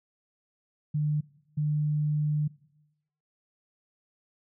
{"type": "tone bursts at uneven times", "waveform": "sine", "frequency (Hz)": 150, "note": "D3", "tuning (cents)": 37, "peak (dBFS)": -24, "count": 2, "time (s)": [[0.94, 1.21], [1.57, 2.48]], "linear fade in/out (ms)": 10, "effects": ["noise-tail reverb RT60 0.9 s tail -21 dB re dry"]}